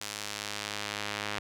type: tone with band-pass filter sweep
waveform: sawtooth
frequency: 103.83 Hz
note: G#2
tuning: in tune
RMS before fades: -37 dBFS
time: 0.01-1.39 s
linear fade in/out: 5 ms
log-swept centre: 6300 to 2500 Hz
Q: 0.74
effects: none